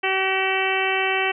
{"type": "harmonic tone", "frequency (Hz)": 381.9, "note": "G4", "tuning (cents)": -45, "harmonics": [1, 2, 3, 4, 5, 6, 7, 8], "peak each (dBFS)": [-26, -26, -31, -30, -27, -27, -26, -31], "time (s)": [0.03, 1.32], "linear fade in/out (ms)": 10, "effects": []}